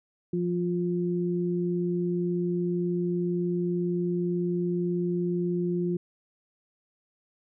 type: tone pair together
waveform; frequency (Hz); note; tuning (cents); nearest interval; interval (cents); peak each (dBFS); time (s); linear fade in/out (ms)
sine; 174.63 / 352.7; F3 / F4; 0 / +17; octave; 1217; -27 / -28; 0.33-5.97; 5
effects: none